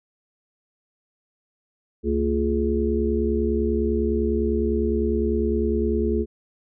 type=harmonic tone with a mistuned harmonic; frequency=69.9 Hz; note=C#2; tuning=15 cents sharp; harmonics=1 / 3 / 5 / 6; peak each=-25 / -25 / -25 / -25 dBFS; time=2.03-6.26 s; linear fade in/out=50 ms; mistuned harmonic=3; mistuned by=+130 cents; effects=none